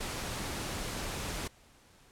pink noise, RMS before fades -37 dBFS, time 0-1.48 s, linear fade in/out 10 ms, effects pink hiss -61 dBFS RMS until 2.11 s + low-pass 11000 Hz 12 dB/octave

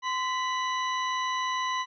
harmonic tone with a mistuned harmonic, 987.8 Hz, B5, in tune, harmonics 1 / 2 / 3 / 4 / 6, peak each -28 / -34 / -38 / -40 / -44 dBFS, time 0.02-1.86 s, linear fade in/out 50 ms, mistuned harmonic 1, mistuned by +71 cents, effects none

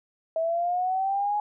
sine linear sweep, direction up, 644 to 839 Hz, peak -23 dBFS, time 0.36-1.4 s, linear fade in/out 2 ms, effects none

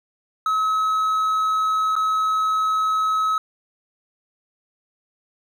triangle tone with dropouts, 1284 Hz, E6, 46 cents flat, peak -16 dBFS, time 0.46-3.38 s, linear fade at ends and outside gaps 2 ms, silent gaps 1.955-1.963 s, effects none

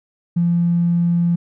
triangle tone with tanh clipping, 171.8 Hz, F3, 28 cents flat, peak -13 dBFS, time 0.36-1.36 s, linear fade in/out 10 ms, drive 2 dB, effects none

